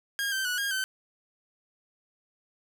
sawtooth tone with pitch steps, 1624 / 1555 / 1472 / 1622 / 1536 Hz, G#6 / G6 / F#6 / G#6 / G6, -39 / -14 / -9 / -41 / -36 cents, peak -24 dBFS, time 0.19-0.84 s, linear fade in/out 0 ms, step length 130 ms, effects none

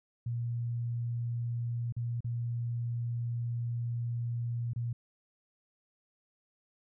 sine tone with dropouts, 118.5 Hz, A#2, 29 cents sharp, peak -31 dBFS, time 0.26-4.93 s, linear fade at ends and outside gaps 5 ms, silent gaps 1.924-1.965 / 2.206-2.244 / 4.734-4.76 s, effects none

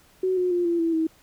sine tone with pitch steps, 373.3 / 362.3 / 351.5 / 341.1 / 331 / 321.2 Hz, F#4 / F#4 / F4 / F4 / E4 / E4, +15 / -36 / +11 / -41 / +7 / -45 cents, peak -20 dBFS, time 0.23-1.07 s, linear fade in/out 5 ms, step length 140 ms, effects pink hiss -57 dBFS RMS until 1.22 s

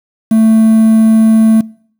triangle tone with quantisation, 221.4 Hz, A3, 11 cents sharp, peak -3 dBFS, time 0.31-1.61 s, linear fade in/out 5 ms, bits 5, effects noise-tail reverb RT60 0.6 s tail -24 dB re dry

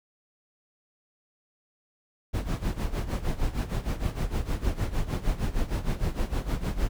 brown noise with tremolo, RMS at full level -25 dBFS, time 2.33-6.89 s, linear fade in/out 20 ms, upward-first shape sine, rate 6.5 Hz, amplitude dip 80%, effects none

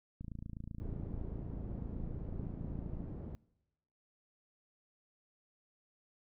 click train, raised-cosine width 5 ms, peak -32 dBFS, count 80, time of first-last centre 0.21-3.042 s, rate 27.9 Hz
pink low-pass noise, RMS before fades -44 dBFS, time 0.8-3.35 s, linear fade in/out 0 ms, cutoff 350 Hz, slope 12 dB/octave
effects noise-tail reverb RT60 1.0 s tail -23 dB re dry

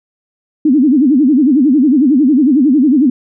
sine tone with vibrato, 276.7 Hz, C#4, 3 cents flat, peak -6 dBFS, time 0.65-3.1 s, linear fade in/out 5 ms, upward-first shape sine, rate 11 Hz, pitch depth 230 cents each way, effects none

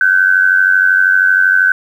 sine tone with amplitude modulation, 1528 Hz, G6, 45 cents flat, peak -4 dBFS, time 0.01-1.72 s, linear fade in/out 2 ms, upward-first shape sine, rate 92.8 Hz, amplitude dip 70%, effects 7-bit

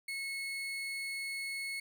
35% pulse tone, 2189 Hz, C#7, 22 cents flat, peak -35 dBFS, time 0.08-1.8 s, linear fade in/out 5 ms, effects none

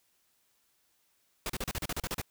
pink noise bursts, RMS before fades -34 dBFS, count 11, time 1.46-2.216 s, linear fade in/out 2 ms, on 36 ms, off 36 ms, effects white hiss -72 dBFS RMS until 2.3 s

